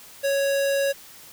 square tone, 554.4 Hz, C#5, in tune, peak -21 dBFS, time 0.23-0.93 s, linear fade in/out 20 ms, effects white hiss -46 dBFS RMS until 1.32 s

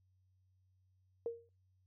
sine tone with exponential decay, 465.7 Hz, A#4, 2 cents flat, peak -32 dBFS, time 1.26-1.49 s, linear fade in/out 1 ms, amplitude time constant 50 ms, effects noise-tail reverb RT60 0.2 s tail -19 dB re dry + added 93 Hz sine -70 dBFS peak until 1.86 s

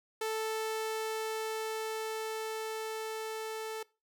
sawtooth tone with level ramp, 440 Hz, A4, in tune, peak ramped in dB -28 to -33 dBFS, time 0.21-3.83 s, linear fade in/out 5 ms, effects noise-tail reverb RT60 0.3 s tail -22 dB re dry

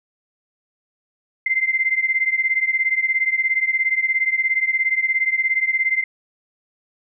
sine beating tone pair, 2077 / 2094 Hz, C7 / C7, -13 / +1 cents, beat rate 17 Hz, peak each -19 / -21 dBFS, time 1.46-6.04 s, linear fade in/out 5 ms, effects none

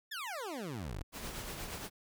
20% pulse exponential sweep, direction down, 1834 to 36.71 Hz, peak -34 dBFS, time 0.11-1.03 s, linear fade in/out 10 ms
pink noise with tremolo, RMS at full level -41 dBFS, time 1.12-1.9 s, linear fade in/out 50 ms, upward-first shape sine, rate 8.5 Hz, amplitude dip 40%
effects none

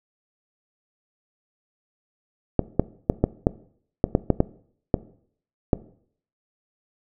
clicks, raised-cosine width 2 ms, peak -3 dBFS, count 11, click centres 2.593 / 2.796 / 3.099 / 3.24 / 3.469 / 4.041 / 4.151 / 4.303 / 4.404 / 4.942 / 5.732 s, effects noise-tail reverb RT60 0.6 s tail -19 dB re dry

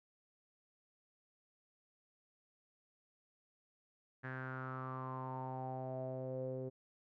sawtooth tone with low-pass filter sweep, 130 Hz, C3, 11 cents flat, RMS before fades -43 dBFS, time 4.23-6.7 s, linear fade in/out 20 ms, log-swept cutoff 1700 to 450 Hz, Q 7.2, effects none

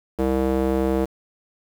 square tone with band-pass filter, 65.7 Hz, C2, 8 cents sharp, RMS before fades -21 dBFS, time 0.18-1.06 s, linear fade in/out 20 ms, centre 420 Hz, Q 1.6, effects 7-bit

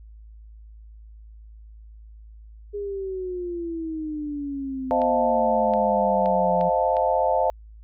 sine exponential sweep, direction down, 412.5 to 174.61 Hz, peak -27 dBFS, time 2.73-6.7 s, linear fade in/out 20 ms
sine chord, F dominant seventh, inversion second, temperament equal, 523.3 / 622.3 / 698.5 / 880 Hz, C5 / Eb5 / F5 / A5, 0 / 0 / 0 / 0 cents, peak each -24 dBFS, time 4.91-7.5 s, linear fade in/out 0 ms
clicks, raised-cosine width 0.3 ms, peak -24 dBFS, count 5, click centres 5.018 / 5.737 / 6.259 / 6.611 / 6.968 s
effects added 54 Hz sine -42 dBFS peak until 7.83 s

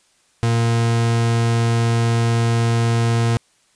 40% pulse tone, 116.1 Hz, A#2, 7 cents flat, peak -14 dBFS, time 0.43-3.37 s, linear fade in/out 0 ms, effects white hiss -59 dBFS RMS until 3.75 s + resampled to 22050 Hz

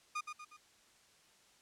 30% pulse tone with echo, 1222 Hz, D#6, 32 cents flat, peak -33 dBFS, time 0.15-0.21 s, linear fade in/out 10 ms, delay 120 ms, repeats 3, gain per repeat -6 dB, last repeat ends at 0.57 s, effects white hiss -66 dBFS RMS until 1.61 s + low-pass 8000 Hz 12 dB/octave

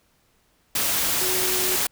sine tone in noise, 369 Hz, F#4, 5 cents flat, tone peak -29 dBFS, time 1.21-1.76 s, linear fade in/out 5 ms, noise white, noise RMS -23 dBFS, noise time 0.75-1.87 s, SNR -9 dB, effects pink hiss -64 dBFS RMS until 1.91 s

